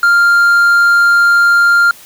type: tone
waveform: triangle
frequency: 1396.9 Hz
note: F6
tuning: in tune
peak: -4 dBFS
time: 0.03-1.91 s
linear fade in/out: 2 ms
effects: white hiss -38 dBFS RMS until 2.05 s